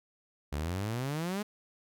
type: exponential sweep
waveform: sawtooth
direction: up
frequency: 69.3 to 214.4 Hz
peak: -28 dBFS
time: 0.52-1.43 s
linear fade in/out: 10 ms
effects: none